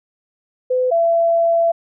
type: tone pair in turn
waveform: sine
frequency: 507 / 671.9 Hz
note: B4 / E5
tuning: +45 / +33 cents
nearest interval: perfect fourth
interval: 488 cents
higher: second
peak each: -14 / -12 dBFS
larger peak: second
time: 0.7-0.91 / 0.91-1.72 s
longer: second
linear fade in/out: 10 ms
effects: none